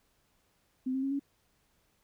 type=tone with pitch steps; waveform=sine; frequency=258.2 / 265.2 / 272.3 / 279.6 Hz; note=C4 / C4 / C#4 / C#4; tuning=-23 / +23 / -31 / +15 cents; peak=-29 dBFS; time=0.86-1.196 s; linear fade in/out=10 ms; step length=84 ms; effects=pink hiss -72 dBFS RMS until 2.03 s